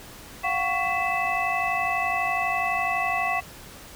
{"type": "tone cluster", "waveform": "sine", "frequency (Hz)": [703, 755, 1117, 1998, 2625], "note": ["F5", "F#5", "C#6", "B6", "E7"], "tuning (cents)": [11, 35, 13, 20, -8], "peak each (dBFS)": -29, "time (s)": [0.43, 3.41], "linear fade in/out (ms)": 20, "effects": ["pink hiss -44 dBFS RMS until 3.95 s"]}